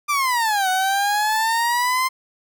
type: exponential two-way sweep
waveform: 30% pulse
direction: down then up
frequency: 1200 to 740 to 1049 Hz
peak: -15 dBFS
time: 0.08-2.09 s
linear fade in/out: 20 ms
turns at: 0.69 s
effects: none